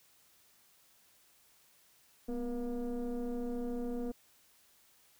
sine tone with frequency modulation, 246.9 Hz, B3, in tune, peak -32 dBFS, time 2.28-4.12 s, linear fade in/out 10 ms, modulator 230 Hz, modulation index 1.1, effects tanh soft clip ceiling -32 dBFS + white hiss -66 dBFS RMS until 5.19 s

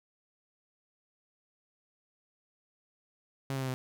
sawtooth tone with pitch steps, 135.9 / 133.49 / 131.12 / 128.79 Hz, C#3 / C3 / C3 / C3, -34 / +35 / +4 / -27 cents, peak -28 dBFS, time 3.5-3.74 s, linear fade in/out 0 ms, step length 60 ms, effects none

